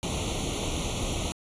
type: noise with comb filter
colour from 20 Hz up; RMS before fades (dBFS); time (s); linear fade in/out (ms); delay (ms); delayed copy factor
pink; -30; 0.03-1.32; 0; 0.3; +1
effects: resampled to 22050 Hz